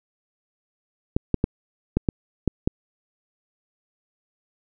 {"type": "clicks", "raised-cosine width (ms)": 3, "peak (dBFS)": -6, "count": 7, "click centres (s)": [1.165, 1.343, 1.441, 1.97, 2.088, 2.477, 2.675], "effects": []}